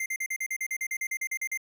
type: tone bursts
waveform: square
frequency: 2093 Hz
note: C7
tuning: in tune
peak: -29 dBFS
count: 16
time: 0-1.575 s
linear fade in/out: 5 ms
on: 60 ms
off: 41 ms
effects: none